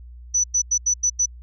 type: tone bursts at uneven times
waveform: sine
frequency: 5960 Hz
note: F#8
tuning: 12 cents sharp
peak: -16 dBFS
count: 6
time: 0.34-0.44 / 0.54-0.62 / 0.71-0.78 / 0.86-0.94 / 1.03-1.1 / 1.19-1.26 s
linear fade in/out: 10 ms
effects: added 60 Hz sine -38 dBFS peak until 1.42 s